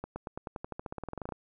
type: accelerating click train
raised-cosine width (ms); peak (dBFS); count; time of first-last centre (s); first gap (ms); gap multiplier
1; -23; 20; 0.04-1.323; 120; 0.93
effects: none